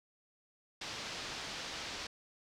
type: low-pass noise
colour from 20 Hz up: white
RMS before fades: -43 dBFS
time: 0.81-2.07 s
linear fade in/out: 5 ms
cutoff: 5400 Hz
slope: 24 dB/octave
effects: none